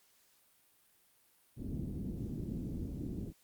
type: low-pass noise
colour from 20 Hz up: white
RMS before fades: -40 dBFS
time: 1.56-3.33 s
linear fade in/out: 50 ms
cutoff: 280 Hz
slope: 24 dB/octave
effects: white hiss -69 dBFS RMS until 3.43 s + Opus 48 kbps